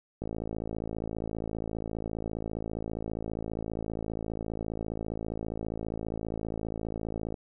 click train, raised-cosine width 2 ms, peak -21 dBFS, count 392, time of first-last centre 0.22-7.342 s, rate 54.9 Hz, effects none

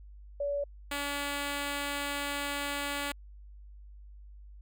sine / 5% pulse tone pair in turn, 571 / 285.3 Hz, D5 / C#4, -49 / +50 cents, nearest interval octave, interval 1201 cents, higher first, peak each -29 / -21 dBFS, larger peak second, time 0.4-0.64 / 0.91-3.12 s, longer second, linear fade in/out 5 ms, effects added 50 Hz sine -47 dBFS peak until 4.61 s

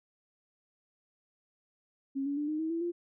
sine tone with pitch steps, 272.5 / 283.6 / 295.1 / 307.1 / 319.6 / 332.6 / 346.1 Hz, C#4 / C#4 / D4 / D#4 / D#4 / E4 / F4, -29 / +40 / +8 / -23 / +47 / +16 / -16 cents, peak -30 dBFS, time 2.15-2.92 s, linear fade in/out 20 ms, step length 110 ms, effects none

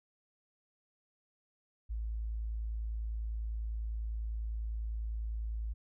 sine tone, 55 Hz, A1, in tune, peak -34 dBFS, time 1.89-5.74 s, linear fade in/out 20 ms, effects none

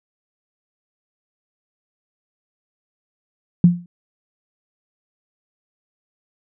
sine tone with exponential decay, 174.61 Hz, F3, in tune, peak -4 dBFS, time 3.64-3.86 s, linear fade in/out 2 ms, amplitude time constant 47 ms, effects none

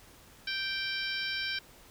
harmonic tone with a mistuned harmonic, 782 Hz, G5, 4 cents flat, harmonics 2 / 3 / 4 / 5 / 6 / 7, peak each -36 / -38 / -39 / -40 / -41 / -41 dBFS, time 0.47-1.59 s, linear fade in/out 5 ms, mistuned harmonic 7, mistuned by -29 cents, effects pink hiss -56 dBFS RMS until 1.9 s

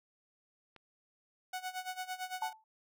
click, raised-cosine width 0.3 ms, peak -38 dBFS, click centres 0.763 s
sawtooth tone with tremolo, 740 Hz, F#5, in tune, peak -32 dBFS, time 1.53-2.53 s, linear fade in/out 5 ms, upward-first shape sine, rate 8.9 Hz, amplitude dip 85%
sine tone with exponential decay, 876 Hz, A5, 8 cents flat, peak -30 dBFS, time 2.42-2.64 s, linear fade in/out 2 ms, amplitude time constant 46 ms
effects none

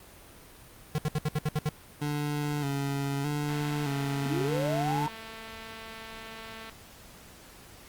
square tone bursts, 152.2 Hz, D#3, 38 cents flat, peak -26 dBFS, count 8, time 0.95-1.689 s, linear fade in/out 0 ms, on 32 ms, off 69 ms
25% pulse tone with vibrato, 143.4 Hz, D3, 41 cents flat, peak -25 dBFS, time 2.01-5.07 s, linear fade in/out 10 ms, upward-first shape square, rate 0.81 Hz, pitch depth 46 cents each way
click train, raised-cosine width 0.3 ms, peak -28 dBFS, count 716, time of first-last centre 3.49-6.696 s, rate 223 Hz
sine linear sweep, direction up, 256.2 to 928 Hz, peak -29 dBFS, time 4.26-5.08 s, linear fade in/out 0 ms
effects pink hiss -51 dBFS RMS until 7.88 s + Opus 32 kbps

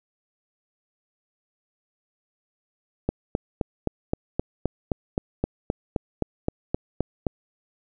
click train, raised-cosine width 2 ms, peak -9 dBFS, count 17, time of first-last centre 3.09-7.268 s, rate 3.83 Hz, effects none

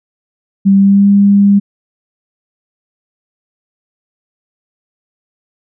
sine tone with pitch glide, 196 to 200.7 Hz, G3 to G3, 0 to +41 cents, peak -4 dBFS, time 0.65-1.6 s, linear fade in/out 20 ms, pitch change +41 cents, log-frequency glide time 0.76-1.08 s, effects none

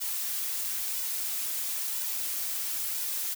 blue noise with flanger, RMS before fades -32 dBFS, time 0-3.35 s, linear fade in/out 20 ms, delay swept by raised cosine 2 to 6.4 ms, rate 1 Hz, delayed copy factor +0.55, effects none

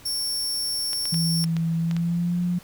sawtooth tone, 5460 Hz, F8, 40 cents flat, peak -22 dBFS, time 0.05-1.45 s, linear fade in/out 10 ms
clicks, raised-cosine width 0.2 ms, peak -18 dBFS, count 7, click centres 0.932 / 1.055 / 1.143 / 1.441 / 1.567 / 1.912 / 1.966 s
sine tone with pitch glide, 164.81 to 176.64 Hz, E3 to F3, 0 to +20 cents, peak -21 dBFS, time 1.12-2.59 s, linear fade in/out 10 ms, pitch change +120 cents, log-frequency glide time 1.77-2.43 s
effects pink hiss -49 dBFS RMS until 2.63 s

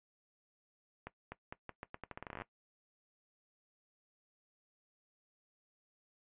accelerating click train, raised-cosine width 0.5 ms, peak -28 dBFS, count 19, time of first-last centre 1.07-2.42 s, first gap 250 ms, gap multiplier 0.82, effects noise-tail reverb RT60 0.1 s tail -17 dB re dry + resampled to 8000 Hz

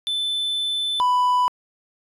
triangle tone pair in turn, 3520 / 992.9 Hz, A7 / B5, 0 / +9 cents, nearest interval octave + minor seventh, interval 2191 cents, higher first, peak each -20 / -14 dBFS, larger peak second, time 0.07-1 / 1-1.48 s, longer first, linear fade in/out 0 ms, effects resampled to 32000 Hz

